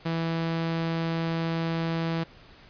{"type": "tone", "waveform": "sawtooth", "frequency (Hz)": 164.81, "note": "E3", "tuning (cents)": 0, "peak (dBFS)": -22, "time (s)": [0.05, 2.24], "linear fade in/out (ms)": 10, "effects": ["pink hiss -52 dBFS RMS until 2.69 s", "resampled to 11025 Hz"]}